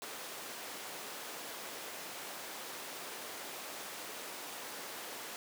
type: high-pass noise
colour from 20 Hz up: pink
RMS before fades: -45 dBFS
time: 0.02-5.36 s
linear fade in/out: 0 ms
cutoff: 400 Hz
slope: 12 dB/octave
effects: none